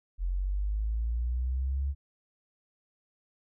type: linear sweep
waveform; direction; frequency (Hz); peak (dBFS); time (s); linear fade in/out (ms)
sine; up; 43.21 to 70.5; -27; 0.18-1.95; 50
effects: none